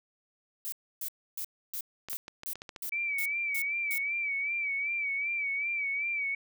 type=noise bursts; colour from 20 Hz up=violet; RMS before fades=-36 dBFS; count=10; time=0.65-3.98 s; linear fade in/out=0 ms; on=72 ms; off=290 ms
type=clicks; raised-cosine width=0.2 ms; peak=-24 dBFS; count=8; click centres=2.086 / 2.131 / 2.281 / 2.434 / 2.556 / 2.619 / 2.692 / 2.762 s
type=tone with vibrato; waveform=sine; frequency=2292 Hz; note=D7; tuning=43 cents flat; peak=-29 dBFS; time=2.92-6.35 s; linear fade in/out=5 ms; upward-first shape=sine; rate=2.6 Hz; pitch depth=65 cents each way
effects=none